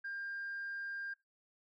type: tone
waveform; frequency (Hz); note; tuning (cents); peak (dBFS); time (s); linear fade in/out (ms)
sine; 1600; G6; +35; -38; 0.04-1.14; 10
effects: noise-tail reverb RT60 0.2 s tail -19 dB re dry + tanh soft clip ceiling -36 dBFS